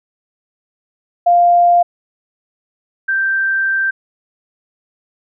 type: tone pair in turn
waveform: sine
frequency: 698.5 / 1568.1 Hz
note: F5 / G6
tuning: 0 / 0 cents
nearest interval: octave + major second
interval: 1400 cents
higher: second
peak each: -7 / -13 dBFS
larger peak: first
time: 1.26-1.83 / 3.08-3.91 s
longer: second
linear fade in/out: 10 ms
effects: none